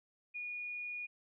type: tone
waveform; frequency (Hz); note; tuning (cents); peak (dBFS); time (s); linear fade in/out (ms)
sine; 2447; D#7; -29; -39; 0.34-1.07; 20
effects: none